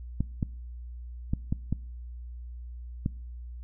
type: clicks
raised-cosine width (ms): 5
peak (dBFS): -14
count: 6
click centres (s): 0.206 / 0.428 / 1.335 / 1.525 / 1.726 / 3.061
effects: noise-tail reverb RT60 0.6 s tail -24 dB re dry + added 60 Hz sine -38 dBFS peak until 3.63 s